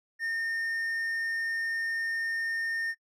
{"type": "tone", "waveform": "triangle", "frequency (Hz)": 1824, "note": "A#6", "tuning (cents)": -38, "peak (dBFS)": -27, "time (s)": [0.19, 2.95], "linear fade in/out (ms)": 50, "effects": ["noise-tail reverb RT60 0.1 s tail -23 dB re dry"]}